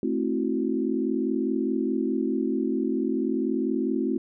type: chord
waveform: sine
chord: F# half-diminished seventh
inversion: first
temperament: equal with one note detuned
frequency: 220 / 265 / 329.6 / 370 Hz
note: A3 / C4 / E4 / F#4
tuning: 0 / +22 / 0 / 0 cents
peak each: -29 / -27 / -29 / -30 dBFS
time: 0.03-4.18 s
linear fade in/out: 2 ms
effects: none